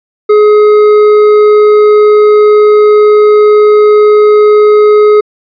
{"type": "tone with hard clipping", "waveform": "sine", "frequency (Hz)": 421, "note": "G#4", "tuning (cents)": 24, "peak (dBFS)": -3, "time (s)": [0.29, 5.21], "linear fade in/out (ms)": 10, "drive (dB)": 7, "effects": ["resampled to 11025 Hz"]}